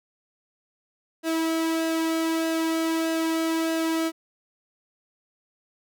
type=tone with flanger; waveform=sawtooth; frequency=325.1 Hz; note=E4; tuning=24 cents flat; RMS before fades=-25 dBFS; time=1.23-4.12 s; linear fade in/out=50 ms; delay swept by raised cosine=0.88 to 1.98 ms; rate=1.6 Hz; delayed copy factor=-0.5; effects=none